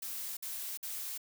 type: noise bursts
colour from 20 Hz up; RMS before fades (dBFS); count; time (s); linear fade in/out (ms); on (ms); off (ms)
blue; -40; 3; 0.02-1.178; 5; 350; 54
effects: none